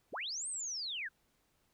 sine linear two-way sweep, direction up then down, 82.8 to 8700 to 1449 Hz, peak -37 dBFS, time 0.12-1.09 s, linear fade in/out 20 ms, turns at 0.48 s, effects pink hiss -75 dBFS RMS until 1.73 s

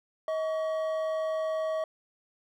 triangle tone pair together, 634 / 1129.7 Hz, D#5 / C#6, +32 / +32 cents, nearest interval minor seventh, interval 1000 cents, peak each -26 / -37 dBFS, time 0.28-1.84 s, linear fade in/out 2 ms, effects none

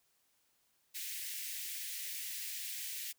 white high-pass noise, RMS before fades -42 dBFS, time 0.94-3.13 s, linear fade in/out 20 ms, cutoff 1800 Hz, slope 48 dB/octave, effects white hiss -75 dBFS RMS until 3.18 s

